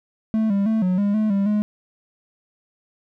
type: tone with pitch steps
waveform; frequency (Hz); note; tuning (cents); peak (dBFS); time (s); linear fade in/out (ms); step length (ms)
triangle; 219.8 / 198.9 / 221.1 / 182.9 / 202.8 / 215.6 / 198 / 209.9; A3 / G3 / A3 / F#3 / G#3 / A3 / G3 / G#3; -2 / +25 / +9 / -20 / -41 / -35 / +18 / +19; -15; 0.34-1.62; 0; 160
effects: none